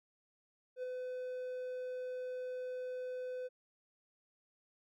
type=tone with ADSR envelope; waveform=triangle; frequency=505 Hz; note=B4; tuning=39 cents sharp; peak=-34 dBFS; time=0.76-3.49 s; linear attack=72 ms; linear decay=7 ms; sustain=-3 dB; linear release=28 ms; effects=none